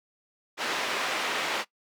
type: band-pass noise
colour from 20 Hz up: white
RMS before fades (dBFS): -30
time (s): 0.57-1.65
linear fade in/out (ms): 50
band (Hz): 340 to 2700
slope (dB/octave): 12
effects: noise-tail reverb RT60 0.1 s tail -19 dB re dry